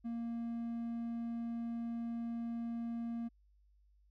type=tone; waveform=triangle; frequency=232.8 Hz; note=A#3; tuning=2 cents flat; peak=-35 dBFS; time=0.04-3.29 s; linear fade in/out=20 ms; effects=added 50 Hz sine -65 dBFS peak until 4.1 s